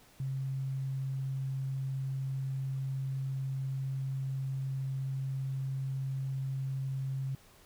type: tone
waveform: sine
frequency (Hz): 134.1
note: C3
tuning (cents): +43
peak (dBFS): -32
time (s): 0.2-7.35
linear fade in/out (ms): 2
effects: pink hiss -60 dBFS RMS until 7.65 s